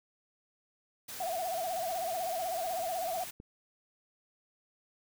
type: noise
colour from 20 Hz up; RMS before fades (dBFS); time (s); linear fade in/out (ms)
white; -43; 1.08-3.31; 10
type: tone with vibrato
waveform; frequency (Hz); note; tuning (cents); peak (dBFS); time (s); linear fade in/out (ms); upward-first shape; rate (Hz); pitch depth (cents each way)
sine; 701; F5; +6; -32; 1.2-3.24; 5; sine; 16; 130
type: click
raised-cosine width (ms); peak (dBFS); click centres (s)
3; -34; 3.401
effects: none